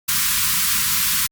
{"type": "band-stop noise", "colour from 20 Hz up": "white", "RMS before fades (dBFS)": -19, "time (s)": [0.08, 1.27], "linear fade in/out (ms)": 10, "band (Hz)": [230, 990], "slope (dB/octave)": 96, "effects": ["Opus 48 kbps"]}